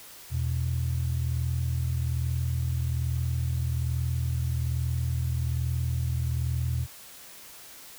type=tone pair together; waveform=sine; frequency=82.4 / 123.58 Hz; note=E2 / B2; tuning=0 / +2 cents; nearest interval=perfect fifth; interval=702 cents; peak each=-27 dBFS; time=0.3-6.87 s; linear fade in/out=50 ms; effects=tanh soft clip ceiling -18 dBFS + white hiss -47 dBFS RMS until 7.98 s